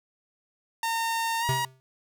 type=tone with pitch glide; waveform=sawtooth; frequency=913 to 952.9 Hz; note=A#5 to A#5; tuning=-36 to +38 cents; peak=-22 dBFS; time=0.83-1.65 s; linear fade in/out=2 ms; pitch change=+74 cents; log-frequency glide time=1.4-1.45 s
type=tone with exponential decay; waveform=square; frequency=130.81 Hz; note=C3; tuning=in tune; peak=-23 dBFS; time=1.49-1.8 s; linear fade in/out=0 ms; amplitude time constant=66 ms
effects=none